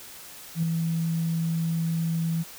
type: tone with ADSR envelope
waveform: sine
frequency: 164.81 Hz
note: E3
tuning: in tune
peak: -19 dBFS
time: 0.55-2.44 s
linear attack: 77 ms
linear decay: 6 ms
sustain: -4 dB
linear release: 28 ms
effects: tanh soft clip ceiling -16 dBFS + white hiss -44 dBFS RMS until 2.58 s